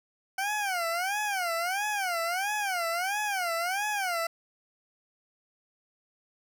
20% pulse tone with vibrato, 750 Hz, F#5, 23 cents sharp, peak -23 dBFS, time 0.38-4.27 s, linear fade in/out 5 ms, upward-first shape sine, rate 1.5 Hz, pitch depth 210 cents each way, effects none

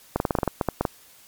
clicks, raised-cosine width 1 ms, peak -7 dBFS, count 12, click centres 0.16 / 0.201 / 0.252 / 0.308 / 0.352 / 0.387 / 0.432 / 0.477 / 0.612 / 0.687 / 0.81 / 0.852 s, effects white hiss -52 dBFS RMS until 1.27 s + MP3 96 kbps

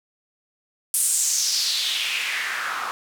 white noise with band-pass filter sweep, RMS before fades -24 dBFS, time 0.94-2.91 s, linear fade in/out 0 ms, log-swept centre 10000 to 1100 Hz, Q 3.4, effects none

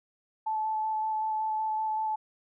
sine tone with vibrato, 870 Hz, A5, 20 cents flat, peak -27 dBFS, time 0.46-2.16 s, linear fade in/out 10 ms, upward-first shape square, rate 5.3 Hz, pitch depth 9 cents each way, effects none

